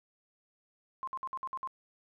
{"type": "tone bursts", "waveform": "sine", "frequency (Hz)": 1056, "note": "C6", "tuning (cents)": 16, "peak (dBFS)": -34, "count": 7, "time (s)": [1.03, 1.674], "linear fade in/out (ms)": 0, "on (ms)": 44, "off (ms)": 56, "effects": []}